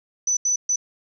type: tone bursts at uneven times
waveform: sine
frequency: 5990 Hz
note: F#8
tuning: 20 cents sharp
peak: -18 dBFS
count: 3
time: 0.27-0.37 / 0.45-0.56 / 0.69-0.76 s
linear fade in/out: 5 ms
effects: none